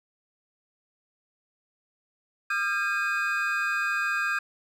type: tone cluster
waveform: triangle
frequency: 1207 / 1372 / 1606 / 2497 Hz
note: D6 / F6 / G6 / D#7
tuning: +47 / -31 / +41 / +6 cents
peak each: -31 / -31 / -25 / -31 dBFS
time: 2.5-4.39 s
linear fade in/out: 5 ms
effects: none